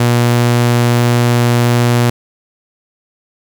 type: tone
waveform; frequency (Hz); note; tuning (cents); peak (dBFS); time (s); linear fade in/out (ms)
sawtooth; 120.1; B2; -48; -5; 0-2.1; 5
effects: 7-bit